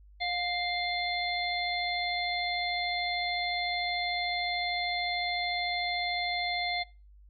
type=harmonic tone with a mistuned harmonic; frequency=698.5 Hz; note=F5; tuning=in tune; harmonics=1 / 3 / 5 / 6; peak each=-33 / -33 / -37 / -36 dBFS; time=0.2-6.84 s; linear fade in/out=20 ms; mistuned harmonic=1; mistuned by=+29 cents; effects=noise-tail reverb RT60 0.3 s tail -21 dB re dry + added 50 Hz sine -52 dBFS peak until 7.29 s